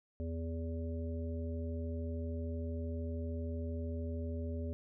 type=harmonic tone; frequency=82.41 Hz; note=E2; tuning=in tune; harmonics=1 / 3 / 5 / 7; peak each=-37 / -43 / -47 / -48 dBFS; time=0.2-4.73 s; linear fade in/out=0 ms; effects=none